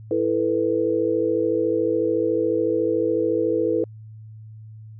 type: chord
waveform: sine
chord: E suspended fourth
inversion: none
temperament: equal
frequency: 329.6 / 440 / 493.9 Hz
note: E4 / A4 / B4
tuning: 0 / 0 / 0 cents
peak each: -23 dBFS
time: 0.11-3.84 s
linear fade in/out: 2 ms
effects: added 109 Hz sine -38 dBFS peak until 4.99 s